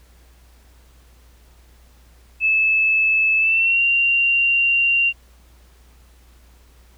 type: tone with pitch glide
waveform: sine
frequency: 2612 to 2767 Hz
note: E7 to F7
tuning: -17 to -17 cents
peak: -14 dBFS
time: 2.4-5.13 s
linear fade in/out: 50 ms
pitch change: +100 cents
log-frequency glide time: 3.38-3.82 s
effects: added 60 Hz sine -48 dBFS peak until 6.97 s + pink hiss -56 dBFS RMS until 6.97 s